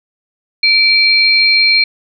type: tone pair together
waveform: sine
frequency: 2330 / 4202 Hz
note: D7 / C8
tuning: -14 / +7 cents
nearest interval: minor seventh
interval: 1021 cents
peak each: -10 dBFS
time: 0.63-1.84 s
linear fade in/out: 5 ms
effects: none